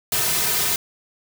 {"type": "noise with comb filter", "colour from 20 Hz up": "white", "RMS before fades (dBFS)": -21, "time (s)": [0.12, 0.76], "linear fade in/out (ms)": 2, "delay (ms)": 3.6, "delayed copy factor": -1, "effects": []}